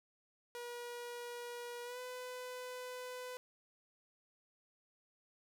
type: tone with pitch glide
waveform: sawtooth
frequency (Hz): 480.9 to 501.6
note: B4 to B4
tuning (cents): -46 to +27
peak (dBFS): -40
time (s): 0.55-3.37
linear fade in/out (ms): 0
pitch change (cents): +73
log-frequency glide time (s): 1.84-1.99
effects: none